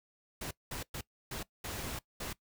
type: noise bursts at uneven times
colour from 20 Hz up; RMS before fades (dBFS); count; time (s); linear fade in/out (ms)
pink; -40; 6; 0.41-0.51 / 0.71-0.83 / 0.94-1.01 / 1.31-1.43 / 1.64-1.99 / 2.2-2.33; 5
effects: noise-tail reverb RT60 0.1 s tail -20 dB re dry